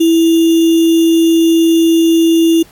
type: tone with sample-and-hold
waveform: sine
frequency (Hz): 329.6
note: E4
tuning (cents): 0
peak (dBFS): -6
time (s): 0-2.63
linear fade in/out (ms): 10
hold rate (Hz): 3150
effects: pink hiss -44 dBFS RMS until 2.71 s + AAC 64 kbps